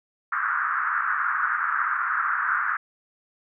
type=band-pass noise; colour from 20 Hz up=pink; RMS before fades=-25 dBFS; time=0.32-2.77 s; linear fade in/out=5 ms; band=1200 to 1600 Hz; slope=48 dB/octave; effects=none